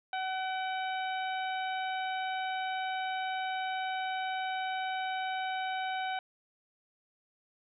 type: harmonic tone with a mistuned harmonic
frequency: 753 Hz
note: F#5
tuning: 30 cents sharp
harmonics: 1 / 2 / 3 / 4 / 5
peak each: -33 / -39 / -43 / -45 / -47 dBFS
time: 0.13-6.19 s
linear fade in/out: 2 ms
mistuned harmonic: 3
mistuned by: +40 cents
effects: none